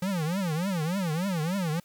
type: tone with vibrato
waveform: square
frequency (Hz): 174.61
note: F3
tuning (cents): 0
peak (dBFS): -27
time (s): 0.02-1.8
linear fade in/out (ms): 5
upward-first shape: triangle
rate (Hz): 3.4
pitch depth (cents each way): 280
effects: white hiss -62 dBFS RMS until 1.84 s